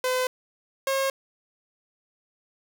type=tone pair in turn; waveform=sawtooth; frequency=509 / 540 Hz; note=C5 / C#5; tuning=-48 / -45 cents; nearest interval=minor second; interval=103 cents; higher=second; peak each=-19 dBFS; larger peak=neither; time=0.04-0.27 / 0.87-1.1 s; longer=neither; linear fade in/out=2 ms; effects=none